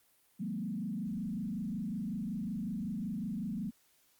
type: tone with frequency modulation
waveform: sine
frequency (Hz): 207.7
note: G#3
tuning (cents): 0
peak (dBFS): -34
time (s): 0.39-3.71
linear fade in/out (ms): 20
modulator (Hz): 25.4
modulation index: 1.5
effects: white hiss -69 dBFS RMS until 4.19 s + Opus 32 kbps